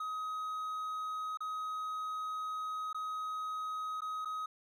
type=tone with dropouts; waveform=triangle; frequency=1263 Hz; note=D#6; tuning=26 cents sharp; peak=-34 dBFS; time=0-4.46 s; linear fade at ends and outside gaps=5 ms; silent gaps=1.373-1.405 / 2.93-2.945 / 4.007-4.018 / 4.249-4.255 s; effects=none